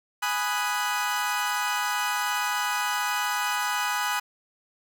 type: chord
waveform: 30% pulse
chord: G# minor seventh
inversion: none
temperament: equal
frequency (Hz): 830.6 / 987.8 / 1244.5 / 1480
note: G#5 / B5 / D#6 / F#6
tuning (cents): 0 / 0 / 0 / 0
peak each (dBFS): -28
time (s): 0.22-4.2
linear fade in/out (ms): 10
effects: none